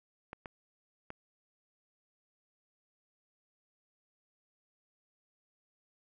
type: clicks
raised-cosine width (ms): 0.5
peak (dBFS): -27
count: 3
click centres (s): 0.331 / 0.458 / 1.104
effects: none